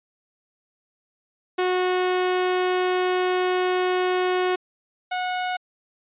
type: tone pair in turn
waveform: sawtooth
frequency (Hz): 365.7 / 731.4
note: F#4 / F#5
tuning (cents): -20 / -20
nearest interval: octave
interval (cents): 1200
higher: second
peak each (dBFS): -16 / -20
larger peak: first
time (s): 1.58-4.56 / 5.11-5.57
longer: first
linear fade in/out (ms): 10
effects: resampled to 8000 Hz